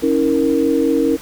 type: chord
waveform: sine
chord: A# diminished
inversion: first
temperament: equal with one note detuned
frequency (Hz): 277.2 / 321.9 / 466.2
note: C#4 / E4 / A#4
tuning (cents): 0 / -41 / 0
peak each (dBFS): -17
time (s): 0.02-1.17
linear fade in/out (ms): 20
effects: pink hiss -36 dBFS RMS until 1.21 s